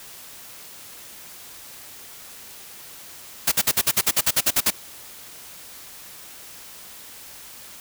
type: noise bursts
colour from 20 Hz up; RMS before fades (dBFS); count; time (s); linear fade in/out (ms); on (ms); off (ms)
white; -18; 13; 3.47-4.706; 10; 48; 51
effects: white hiss -42 dBFS RMS until 7.8 s